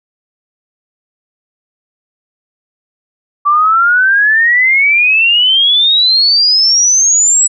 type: exponential sweep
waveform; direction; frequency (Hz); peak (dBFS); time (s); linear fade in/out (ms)
sine; up; 1153 to 7902; -6; 3.45-7.48; 20
effects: none